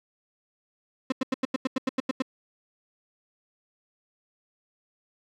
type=tone bursts; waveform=35% pulse; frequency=261.6 Hz; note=C4; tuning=in tune; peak=-21 dBFS; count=11; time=1.1-2.222 s; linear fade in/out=5 ms; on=22 ms; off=88 ms; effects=low-pass 5000 Hz 12 dB/octave + 10-bit